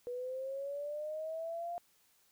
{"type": "linear sweep", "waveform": "sine", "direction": "up", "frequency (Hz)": [484.3, 700], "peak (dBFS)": -37, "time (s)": [0.07, 1.78], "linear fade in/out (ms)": 0, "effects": ["white hiss -70 dBFS RMS until 2.31 s"]}